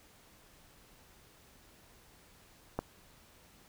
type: click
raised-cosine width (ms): 1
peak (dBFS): -18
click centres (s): 2.79
effects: pink hiss -61 dBFS RMS until 3.68 s